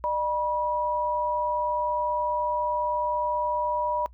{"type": "tone pair together", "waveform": "sine", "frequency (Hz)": [604, 969.6], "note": ["D5", "B5"], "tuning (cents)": [48, -32], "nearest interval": "minor sixth", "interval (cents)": 820, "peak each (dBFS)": [-29, -25], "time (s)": [0.04, 4.06], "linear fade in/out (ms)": 0, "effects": ["noise-tail reverb RT60 0.1 s tail -22 dB re dry", "added 60 Hz sine -47 dBFS peak until 4.13 s"]}